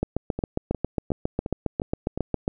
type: two click trains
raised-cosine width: 2 ms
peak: -10 / -15 dBFS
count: 19 / 6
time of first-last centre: 0.03-2.479 / 0.39-2.176 s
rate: 7.35 / 2.8 Hz
effects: none